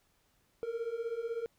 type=beating tone pair; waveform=triangle; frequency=451.7 / 467.7 Hz; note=A4 / A#4; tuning=+45 / +6 cents; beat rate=16 Hz; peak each=-37 / -34 dBFS; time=0.63-1.46 s; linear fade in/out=0 ms; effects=pink hiss -72 dBFS RMS until 1.58 s